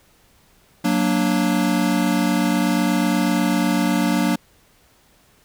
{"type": "chord", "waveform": "square", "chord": "Gb augmented", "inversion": "none", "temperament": "equal", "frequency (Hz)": [185, 233.1, 293.7], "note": ["Gb3", "Bb3", "D4"], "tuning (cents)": [0, 0, 0], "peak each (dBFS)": -22, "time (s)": [0.84, 4.36], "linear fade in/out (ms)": 10, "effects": ["pink hiss -56 dBFS RMS until 5.44 s"]}